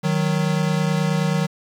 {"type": "tone pair together", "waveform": "square", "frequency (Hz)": [155.56, 184.99], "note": ["D#3", "F#3"], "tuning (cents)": [0, 0], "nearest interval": "minor third", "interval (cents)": 300, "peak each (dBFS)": [-21, -22], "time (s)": [0.03, 1.47], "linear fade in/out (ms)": 20, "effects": ["low-pass 8000 Hz 12 dB/octave", "7-bit"]}